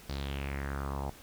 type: tone with low-pass filter sweep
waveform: sawtooth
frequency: 69.3 Hz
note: C#2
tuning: in tune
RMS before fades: -36 dBFS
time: 0.09-1.1 s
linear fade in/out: 5 ms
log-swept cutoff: 4700 to 800 Hz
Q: 3.9
effects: pink hiss -53 dBFS RMS until 1.22 s